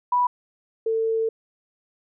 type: tone pair in turn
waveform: sine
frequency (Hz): 983 / 448.1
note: B5 / A4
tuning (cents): -8 / +32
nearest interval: octave + major second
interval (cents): 1360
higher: first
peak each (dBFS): -17 / -20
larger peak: first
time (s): 0.12-0.27 / 0.86-1.29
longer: second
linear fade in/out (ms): 5
effects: none